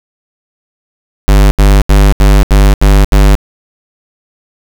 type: tone bursts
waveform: square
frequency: 49.7 Hz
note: G1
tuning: 25 cents sharp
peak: -3 dBFS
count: 7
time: 1.28-3.352 s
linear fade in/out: 0 ms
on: 230 ms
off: 77 ms
effects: none